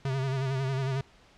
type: tone with vibrato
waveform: square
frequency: 133.8 Hz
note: C3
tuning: 39 cents sharp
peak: -28 dBFS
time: 0.05-1.01 s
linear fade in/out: 2 ms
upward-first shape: sine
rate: 11 Hz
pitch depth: 55 cents each way
effects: pink hiss -58 dBFS RMS until 1.37 s + low-pass 5000 Hz 12 dB/octave